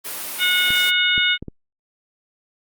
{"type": "high-pass noise", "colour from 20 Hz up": "white", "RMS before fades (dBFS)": -29, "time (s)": [0.04, 0.91], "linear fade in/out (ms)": 20, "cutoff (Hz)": 240, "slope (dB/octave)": 12}
{"type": "harmonic tone", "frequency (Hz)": 728, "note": "F#5", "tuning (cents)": -28, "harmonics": [2, 3, 4, 5], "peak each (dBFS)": [-21, -21, -21, -21], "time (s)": [0.38, 1.38], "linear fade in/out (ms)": 50}
{"type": "clicks", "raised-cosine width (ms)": 3, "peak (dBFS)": -18, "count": 4, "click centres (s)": [0.705, 1.179, 1.426, 1.483]}
{"effects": ["Opus 32 kbps"]}